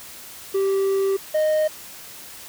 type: tone pair in turn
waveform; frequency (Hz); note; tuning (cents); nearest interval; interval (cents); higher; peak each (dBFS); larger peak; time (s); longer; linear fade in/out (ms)
triangle; 389.5 / 618.3; G4 / D#5; -11 / -11; minor sixth; 800; second; -16 / -15; second; 0.54-1.17 / 1.34-1.68; first; 10
effects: white hiss -40 dBFS RMS until 2.48 s

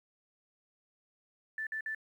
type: tone bursts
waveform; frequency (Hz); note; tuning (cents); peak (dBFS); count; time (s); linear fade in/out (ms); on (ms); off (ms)
sine; 1760; A6; 0; -34; 3; 1.58-1.948; 2; 88; 52
effects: 11-bit

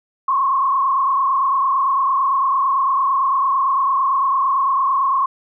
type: tone with frequency modulation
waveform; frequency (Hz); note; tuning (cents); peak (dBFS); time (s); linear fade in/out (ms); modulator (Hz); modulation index
sine; 1081; C#6; -44; -14; 0.28-5.26; 5; 28.9; 1.6
effects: none

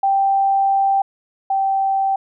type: tone pair in turn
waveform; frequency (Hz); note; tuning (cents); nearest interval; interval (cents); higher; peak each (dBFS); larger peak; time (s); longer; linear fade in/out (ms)
sine; 784 / 778.1; G5 / G5; 0 / -13; unison; 13; first; -13 / -15; first; 0.03-1.02 / 1.5-2.16; first; 5
effects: none

